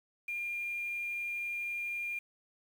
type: tone with quantisation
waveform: sine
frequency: 2404 Hz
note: D7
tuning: 40 cents sharp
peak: -34 dBFS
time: 0.28-2.19 s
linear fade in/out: 5 ms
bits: 9
effects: none